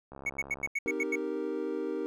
click train, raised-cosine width 1 ms, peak -31 dBFS, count 39, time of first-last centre 0.12-0.674 s, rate 68.6 Hz
triangle tone bursts, 2217 Hz, C#7, in tune, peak -26 dBFS, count 8, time 0.26-1.157 s, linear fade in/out 5 ms, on 36 ms, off 87 ms
triangle chord, C minor seventh, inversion none, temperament equal, 261.6 / 311.1 / 392 / 466.2 Hz, C4 / Eb4 / G4 / Bb4, 0 / 0 / 0 / 0 cents, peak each -39 / -34 / -34 / -34 dBFS, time 0.86-2.06 s, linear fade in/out 0 ms
effects none

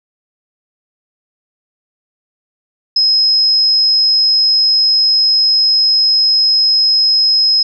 sine tone, 5120 Hz, D#8, 49 cents sharp, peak -8 dBFS, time 2.96-7.63 s, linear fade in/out 5 ms, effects none

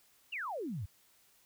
sine exponential sweep, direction down, 2960 to 81.9 Hz, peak -36 dBFS, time 0.32-0.86 s, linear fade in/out 10 ms, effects white hiss -67 dBFS RMS until 1.45 s

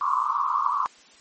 pink band-pass noise, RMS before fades -24 dBFS, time 0.01-0.86 s, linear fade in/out 0 ms, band 1000 to 1200 Hz, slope 96 dB/octave, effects white hiss -52 dBFS RMS until 1.2 s + MP3 32 kbps

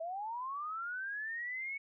sine linear sweep, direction up, 635 to 2231 Hz, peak -37 dBFS, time 0-1.78 s, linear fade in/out 10 ms, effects none

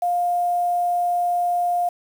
sine tone with quantisation, 705 Hz, F5, 16 cents sharp, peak -18 dBFS, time 0.02-1.89 s, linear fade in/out 5 ms, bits 7, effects none

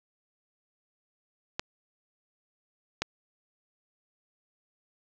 clicks, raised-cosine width 0.2 ms, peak -12 / -10 dBFS, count 2, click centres 1.595 / 3.02 s, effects low-pass 7000 Hz 12 dB/octave + 8-bit

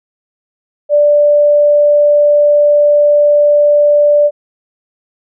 sine tone, 587.3 Hz, D5, in tune, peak -5 dBFS, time 0.89-4.31 s, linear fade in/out 50 ms, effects none

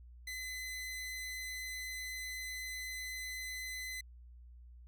sawtooth tone, 2026 Hz, B6, 44 cents sharp, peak -37 dBFS, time 0.27-4.01 s, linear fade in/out 5 ms, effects added 60 Hz sine -52 dBFS peak until 4.87 s

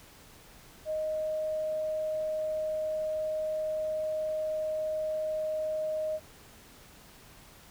sine tone, 622.3 Hz, D#5, in tune, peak -29 dBFS, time 0.85-6.2 s, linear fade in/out 50 ms, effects pink hiss -54 dBFS RMS until 7.7 s

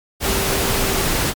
sine tone in noise, 391.3 Hz, G4, 3 cents flat, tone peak -26 dBFS, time 0.22-1.06 s, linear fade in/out 50 ms, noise pink, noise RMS -19 dBFS, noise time 0.2-1.34 s, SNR -10 dB, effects MP3 96 kbps

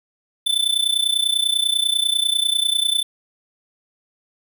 square tone with amplitude modulation, 3520 Hz, A7, in tune, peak -14 dBFS, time 0.46-3.03 s, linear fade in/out 10 ms, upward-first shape sine, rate 30.1 Hz, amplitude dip 85%, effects 9-bit

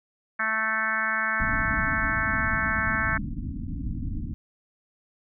harmonic tone, 220 Hz, A3, in tune, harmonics 1 / 3 / 4 / 5 / 6 / 7 / 8 / 9 / 10, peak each -40 / -39 / -38 / -34 / -31 / -28 / -28 / -37 / -34 dBFS, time 0.39-3.18 s, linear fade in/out 10 ms
pink low-pass noise, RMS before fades -31 dBFS, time 1.4-4.34 s, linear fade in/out 0 ms, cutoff 300 Hz, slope 96 dB/octave
effects none

